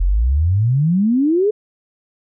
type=exponential sweep; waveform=sine; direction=up; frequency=41.2 to 437.8 Hz; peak=-12 dBFS; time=0-1.51 s; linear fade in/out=10 ms; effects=none